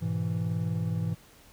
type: chord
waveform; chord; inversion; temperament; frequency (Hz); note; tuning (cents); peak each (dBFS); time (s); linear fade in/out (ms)
triangle; E major; first; equal; 103.83 / 123.47 / 164.81; G#2 / B2 / E3; 0 / 0 / 0; -29 / -33 / -28; 0.01-1.15; 20
effects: pink hiss -56 dBFS RMS until 1.52 s